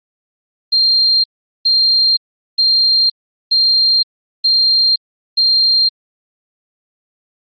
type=tone bursts; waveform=sine; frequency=4188 Hz; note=C8; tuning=1 cent sharp; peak=-9 dBFS; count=6; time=0.72-5.89 s; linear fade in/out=10 ms; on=520 ms; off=410 ms; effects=Opus 32 kbps